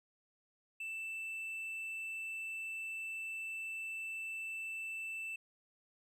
triangle tone, 2654 Hz, E7, 11 cents sharp, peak -38 dBFS, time 0.8-5.36 s, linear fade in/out 5 ms, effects none

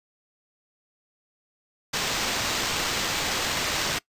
violet noise with sample-and-hold, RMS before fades -27 dBFS, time 1.93-3.99 s, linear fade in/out 10 ms, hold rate 11025 Hz, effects noise-tail reverb RT60 0.1 s tail -22 dB re dry + resampled to 32000 Hz

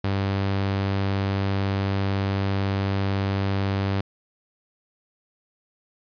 sawtooth tone, 98 Hz, G2, in tune, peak -18 dBFS, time 0.04-4.01 s, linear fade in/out 5 ms, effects resampled to 11025 Hz

